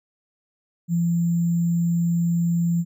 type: tone with sample-and-hold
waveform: sine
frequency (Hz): 170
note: F3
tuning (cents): -46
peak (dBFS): -18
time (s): 0.88-2.85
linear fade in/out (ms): 50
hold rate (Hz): 7350
effects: none